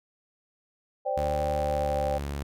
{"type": "chord", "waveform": "sine", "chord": "C suspended second", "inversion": "none", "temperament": "equal", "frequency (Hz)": [523.3, 587.3, 784], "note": ["C5", "D5", "G5"], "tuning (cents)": [0, 0, 0], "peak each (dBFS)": -30, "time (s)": [1.05, 2.19], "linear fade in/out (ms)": 20}
{"type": "tone with pitch glide", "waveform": "sawtooth", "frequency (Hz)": [74.9, 70.98], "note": ["D2", "C#2"], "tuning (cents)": [35, 42], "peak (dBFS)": -27, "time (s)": [1.17, 2.43], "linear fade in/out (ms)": 5, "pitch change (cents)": -93, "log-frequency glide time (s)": [1.53, 2.21]}
{"effects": []}